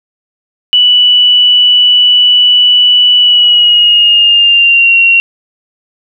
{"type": "tone with pitch glide", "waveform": "sine", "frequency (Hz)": [2960, 2746], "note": ["F#7", "F7"], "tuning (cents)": [0, -30], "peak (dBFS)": -3, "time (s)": [0.73, 5.2], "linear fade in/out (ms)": 0, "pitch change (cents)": -130, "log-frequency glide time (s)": [3.18, 4.96], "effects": []}